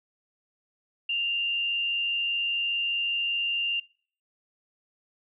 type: tone with frequency modulation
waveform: sine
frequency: 2794 Hz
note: F7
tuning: in tune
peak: -25 dBFS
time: 1.09-3.8 s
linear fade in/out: 5 ms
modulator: 85 Hz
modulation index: 0.52
effects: noise-tail reverb RT60 0.5 s tail -24 dB re dry